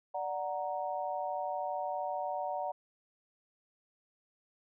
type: chord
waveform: sine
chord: D augmented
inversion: none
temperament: equal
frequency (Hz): 587.3 / 740 / 932.3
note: D5 / F#5 / A#5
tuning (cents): 0 / 0 / 0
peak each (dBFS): -38 / -36 / -39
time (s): 0.14-2.72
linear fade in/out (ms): 10
effects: none